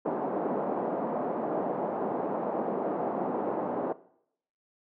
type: band-pass noise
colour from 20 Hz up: white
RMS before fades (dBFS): -31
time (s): 0.05-3.93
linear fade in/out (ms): 10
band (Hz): 200 to 800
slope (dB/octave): 24
effects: noise-tail reverb RT60 0.7 s tail -19 dB re dry